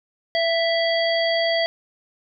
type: harmonic tone with a mistuned harmonic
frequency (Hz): 659.3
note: E5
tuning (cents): 0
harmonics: 1 / 3 / 5 / 7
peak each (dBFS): -20 / -25 / -27 / -28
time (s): 0.35-1.66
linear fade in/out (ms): 0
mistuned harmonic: 1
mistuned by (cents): +20
effects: none